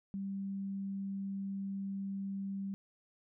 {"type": "tone", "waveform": "sine", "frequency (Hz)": 196, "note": "G3", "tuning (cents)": 0, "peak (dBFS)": -36, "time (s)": [0.14, 2.74], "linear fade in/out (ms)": 0, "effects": []}